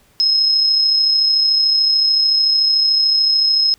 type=tone with amplitude modulation; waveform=sine; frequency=5150 Hz; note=E8; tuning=41 cents flat; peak=-10 dBFS; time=0.2-3.74 s; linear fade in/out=0 ms; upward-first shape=sine; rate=33.6 Hz; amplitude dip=30%; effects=pink hiss -54 dBFS RMS until 3.78 s